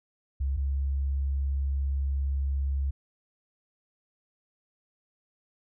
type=tone pair in turn; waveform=sine; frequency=68 / 68.67 Hz; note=C#2 / C#2; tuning=-33 / -16 cents; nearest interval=unison; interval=17 cents; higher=second; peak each=-25 dBFS; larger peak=neither; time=0.4-0.57 / 0.57-2.91 s; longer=second; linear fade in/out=10 ms; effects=none